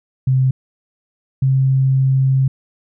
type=tone pair in turn; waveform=sine; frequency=130.81 / 133.25 Hz; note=C3 / C3; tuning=0 / +32 cents; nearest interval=unison; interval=32 cents; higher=second; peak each=-11 / -11 dBFS; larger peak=neither; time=0.27-0.51 / 1.42-2.48 s; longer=second; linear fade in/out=5 ms; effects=none